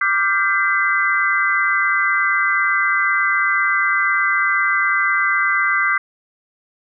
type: chord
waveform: sine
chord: G dominant seventh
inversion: second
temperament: equal with one note detuned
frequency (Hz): 1174.7 / 1396.9 / 1568 / 2026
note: D6 / F6 / G6 / B6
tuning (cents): 0 / 0 / 0 / +44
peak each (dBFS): -20 / -24 / -19 / -19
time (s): 0.01-5.98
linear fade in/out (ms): 5
effects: none